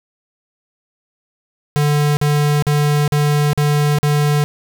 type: tone bursts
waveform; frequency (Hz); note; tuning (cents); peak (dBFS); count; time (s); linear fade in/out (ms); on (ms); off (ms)
square; 147.3; D3; +6; -13; 6; 1.76-4.44; 0; 410; 44
effects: none